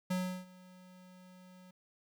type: tone with ADSR envelope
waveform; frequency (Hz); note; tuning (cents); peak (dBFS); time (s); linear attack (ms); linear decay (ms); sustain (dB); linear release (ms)
square; 183.3; F#3; -16; -31; 0.1-1.71; 10; 340; -23; 6
effects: 12-bit